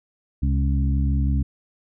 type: harmonic tone with a mistuned harmonic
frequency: 69.3 Hz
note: C#2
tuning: in tune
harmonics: 1 / 2 / 3 / 4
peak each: -19 / -25 / -29 / -31 dBFS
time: 0.42-1.43 s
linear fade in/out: 10 ms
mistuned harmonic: 2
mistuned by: -44 cents
effects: none